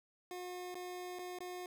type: tone with dropouts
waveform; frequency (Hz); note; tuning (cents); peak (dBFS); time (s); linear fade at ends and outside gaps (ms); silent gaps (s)
25% pulse; 360; F#4; -47; -39; 0.31-1.66; 1; 0.744-0.753 / 1.187-1.192 / 1.387-1.405
effects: none